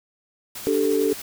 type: noise with tremolo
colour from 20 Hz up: white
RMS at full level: -34 dBFS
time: 0.55-1.22 s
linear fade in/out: 5 ms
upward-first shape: triangle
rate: 11 Hz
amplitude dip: 35%
type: chord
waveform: sine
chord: D suspended fourth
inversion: none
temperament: just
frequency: 293.7 / 391.6 / 440.5 Hz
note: D4 / G4 / A4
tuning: 0 / -2 / +2 cents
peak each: -24 / -23 / -21 dBFS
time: 0.67-1.13 s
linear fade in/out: 0 ms
effects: none